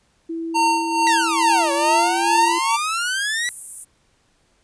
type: tone with pitch glide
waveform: sine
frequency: 329.6 to 340.8 Hz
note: E4 to F4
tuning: 0 to -42 cents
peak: -24 dBFS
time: 0.29-2.59 s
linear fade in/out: 10 ms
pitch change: +58 cents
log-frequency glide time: 1.42-1.92 s
type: tone with tremolo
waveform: square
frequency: 914 Hz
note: A#5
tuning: 34 cents flat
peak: -15 dBFS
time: 0.54-2.77 s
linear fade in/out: 20 ms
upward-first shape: sine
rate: 2.3 Hz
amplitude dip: 65%
type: exponential two-way sweep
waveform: sawtooth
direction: down then up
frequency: 1975.5 to 554.4 to 1975.5 Hz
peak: -17 dBFS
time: 1.07-3.49 s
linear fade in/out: 0 ms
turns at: 1.72 s
type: high-pass noise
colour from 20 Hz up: white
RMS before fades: -28 dBFS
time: 1.11-3.85 s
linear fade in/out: 20 ms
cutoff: 8600 Hz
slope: 48 dB/octave
effects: pink hiss -62 dBFS RMS until 4.63 s + resampled to 22050 Hz